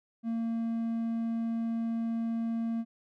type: tone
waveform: triangle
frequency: 228.8 Hz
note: A#3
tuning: 32 cents flat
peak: -27 dBFS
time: 0.23-2.85 s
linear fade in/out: 50 ms
effects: none